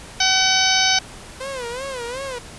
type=harmonic tone; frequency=758 Hz; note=F#5; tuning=42 cents sharp; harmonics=1 / 2 / 3 / 4 / 5 / 6 / 7 / 8; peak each=-23 / -23 / -23 / -23 / -23 / -23 / -23 / -23 dBFS; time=0.2-0.99 s; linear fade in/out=5 ms
type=tone with vibrato; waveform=sawtooth; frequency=508 Hz; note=B4; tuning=49 cents sharp; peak=-23 dBFS; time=1.4-2.39 s; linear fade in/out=10 ms; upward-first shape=sine; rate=2.7 Hz; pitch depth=140 cents each way
effects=pink hiss -39 dBFS RMS until 2.58 s + resampled to 24000 Hz

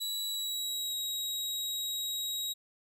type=tone with pitch glide; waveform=sawtooth; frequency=3921 to 3820 Hz; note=B7 to A#7; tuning=-13 to +42 cents; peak=-30 dBFS; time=0-2.54 s; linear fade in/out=20 ms; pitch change=-45 cents; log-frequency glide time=0.26-0.99 s; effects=none

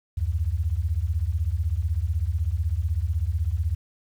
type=beating tone pair; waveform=sine; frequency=73.42 / 89.42 Hz; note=D2 / F2; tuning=0 / +41 cents; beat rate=16 Hz; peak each=-25 dBFS; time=0.17-3.75 s; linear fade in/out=10 ms; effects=9-bit

